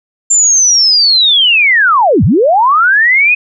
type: linear two-way sweep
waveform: sine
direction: down then up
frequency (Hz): 7320 to 76.1 to 2540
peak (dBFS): -5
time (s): 0.3-3.35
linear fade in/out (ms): 10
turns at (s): 2.24
effects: none